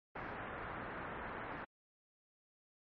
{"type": "low-pass noise", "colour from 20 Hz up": "white", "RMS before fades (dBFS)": -45, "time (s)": [0.15, 1.65], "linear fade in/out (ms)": 10, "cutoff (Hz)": 1700, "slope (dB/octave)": 24, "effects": ["MP3 32 kbps"]}